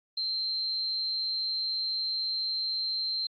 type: tone with amplitude modulation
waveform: sine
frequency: 4128 Hz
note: C8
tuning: 24 cents flat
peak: -26 dBFS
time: 0.17-3.27 s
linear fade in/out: 5 ms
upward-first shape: sine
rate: 210 Hz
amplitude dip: 50%
effects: AAC 64 kbps